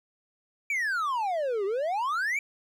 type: exponential two-way sweep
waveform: triangle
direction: down then up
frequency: 2364 to 379.6 to 2358 Hz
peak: -24 dBFS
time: 0.7-2.39 s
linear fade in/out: 2 ms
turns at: 1.65 s
effects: none